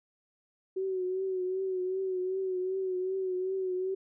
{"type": "tone with vibrato", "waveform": "sine", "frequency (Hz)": 374.2, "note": "F#4", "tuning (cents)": 20, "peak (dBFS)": -29, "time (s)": [0.76, 3.95], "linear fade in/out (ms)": 10, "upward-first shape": "triangle", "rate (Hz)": 2.6, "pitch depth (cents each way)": 52, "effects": []}